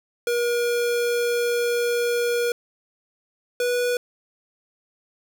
square tone pair in turn, 477.9 / 488.8 Hz, A#4 / B4, +43 / -18 cents, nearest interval unison, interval 39 cents, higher second, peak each -21 dBFS, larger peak neither, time 0.27-2.52 / 3.6-3.97 s, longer first, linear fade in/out 2 ms, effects none

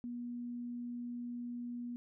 sine tone, 241.2 Hz, B3, 41 cents flat, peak -39 dBFS, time 0.04-1.96 s, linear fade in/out 0 ms, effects none

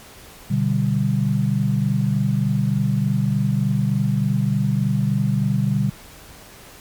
sine chord, G major, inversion first, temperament equal, 123.47 / 146.83 / 196 Hz, B2 / D3 / G3, 0 / 0 / 0 cents, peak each -21 dBFS, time 0.5-5.9 s, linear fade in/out 10 ms, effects pink hiss -43 dBFS RMS until 6.8 s + MP3 96 kbps

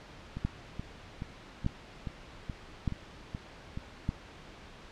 two click trains, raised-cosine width 5 ms, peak -24 / -17 dBFS, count 9 / 4, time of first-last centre 0.37-3.774 / 0.45-4.091 s, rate 2.35 / 0.824 Hz, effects pink hiss -50 dBFS RMS until 4.91 s + low-pass 4000 Hz 12 dB/octave

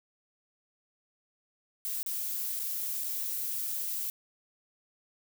violet noise with dropouts, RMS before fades -34 dBFS, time 1.85-4.1 s, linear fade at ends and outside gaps 0 ms, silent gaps 2.029-2.062 / 2.593-2.598 / 3.039-3.043 s, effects none

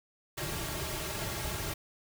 pink noise with comb filter, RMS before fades -36 dBFS, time 0.37-1.74 s, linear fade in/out 10 ms, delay 4 ms, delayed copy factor -0.7, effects none

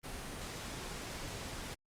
pink noise, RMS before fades -43 dBFS, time 0.03-1.75 s, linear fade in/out 20 ms, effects low-pass 10000 Hz 12 dB/octave + Opus 32 kbps

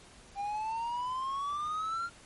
triangle exponential sweep, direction up, 793 to 1402 Hz, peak -30 dBFS, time 0.35-2.1 s, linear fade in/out 50 ms, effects pink hiss -55 dBFS RMS until 2.25 s + MP3 48 kbps

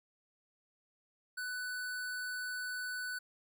square tone, 1493 Hz, F#6, 15 cents sharp, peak -38 dBFS, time 1.37-3.19 s, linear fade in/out 10 ms, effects none

